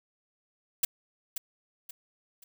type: noise with echo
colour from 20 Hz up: blue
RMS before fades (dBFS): -24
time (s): 0.83-0.85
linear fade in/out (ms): 5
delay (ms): 530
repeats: 3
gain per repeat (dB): -9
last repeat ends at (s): 2.44
effects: none